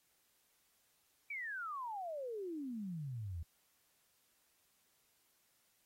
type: exponential sweep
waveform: sine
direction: down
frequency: 2349 to 77.6 Hz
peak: -40 dBFS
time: 1.3-3.43 s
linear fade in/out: 5 ms
effects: white hiss -75 dBFS RMS until 5.85 s + AAC 48 kbps